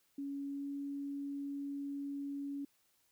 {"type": "tone with pitch glide", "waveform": "sine", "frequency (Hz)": [279.8, 281.4], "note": ["C#4", "C#4"], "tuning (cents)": [16, 26], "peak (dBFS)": -38, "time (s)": [0.18, 2.65], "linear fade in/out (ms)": 5, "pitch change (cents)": 10, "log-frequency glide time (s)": [0.47, 0.7], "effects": ["white hiss -74 dBFS RMS until 3.11 s"]}